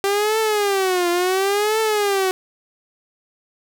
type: tone with vibrato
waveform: sawtooth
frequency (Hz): 392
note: G4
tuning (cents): 0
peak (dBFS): -13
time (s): 0.04-2.31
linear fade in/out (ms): 0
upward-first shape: triangle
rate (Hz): 0.71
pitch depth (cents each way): 220
effects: none